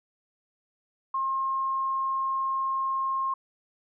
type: tone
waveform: sine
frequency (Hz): 1069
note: C6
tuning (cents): +37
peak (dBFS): -25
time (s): 1.14-3.34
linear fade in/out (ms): 5
effects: none